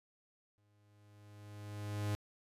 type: tone with exponential growth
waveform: 45% pulse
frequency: 103.83 Hz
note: G#2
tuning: in tune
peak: -33 dBFS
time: 0.58-2.15 s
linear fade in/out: 0 ms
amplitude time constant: 340 ms
effects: resampled to 32000 Hz